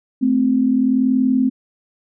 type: tone pair together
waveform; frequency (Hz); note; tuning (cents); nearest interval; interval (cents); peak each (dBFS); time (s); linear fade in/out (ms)
sine; 220 / 260.8; A3 / C4; 0 / -5; minor third; 295; -19 / -14; 0.21-1.5; 20
effects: none